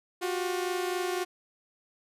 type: tone pair together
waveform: sawtooth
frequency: 358.5 / 382.3 Hz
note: F4 / G4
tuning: +45 / -43 cents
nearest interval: minor second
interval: 112 cents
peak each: -26 / -31 dBFS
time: 0.21-1.25 s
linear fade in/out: 20 ms
effects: resampled to 32000 Hz